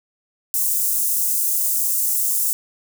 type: high-pass noise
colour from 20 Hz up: white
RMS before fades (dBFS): -20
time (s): 0.54-2.53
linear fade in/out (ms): 0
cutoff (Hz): 7300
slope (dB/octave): 24
effects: none